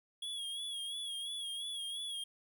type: tone with vibrato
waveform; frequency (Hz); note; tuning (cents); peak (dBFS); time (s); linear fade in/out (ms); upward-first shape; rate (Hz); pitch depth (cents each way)
square; 3322; G#7; 0; -39; 0.22-2.24; 5; sine; 2.9; 58
effects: none